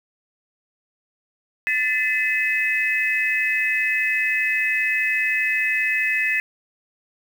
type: tone cluster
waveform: sine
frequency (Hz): 1763 / 2030 / 2565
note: A6 / B6 / E7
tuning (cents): +3 / +47 / -48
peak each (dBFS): -23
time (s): 1.67-6.4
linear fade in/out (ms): 0
effects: 7-bit